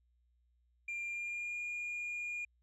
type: tone with pitch glide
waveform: sine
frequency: 2389 to 2425 Hz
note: D7 to D#7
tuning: +29 to -45 cents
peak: -35 dBFS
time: 0.88-2.45 s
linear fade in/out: 5 ms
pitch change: +26 cents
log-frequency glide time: 1.05-1.59 s
effects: tanh soft clip ceiling -36 dBFS + added 60 Hz sine -70 dBFS peak until 2.62 s